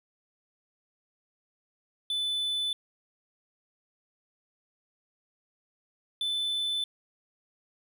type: tone pair in turn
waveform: triangle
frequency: 3500 / 3514 Hz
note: A7 / A7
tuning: -10 / -3 cents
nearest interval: unison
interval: 7 cents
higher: second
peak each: -26 dBFS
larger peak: neither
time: 2.1-2.73 / 6.21-6.84 s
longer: neither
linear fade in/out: 2 ms
effects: none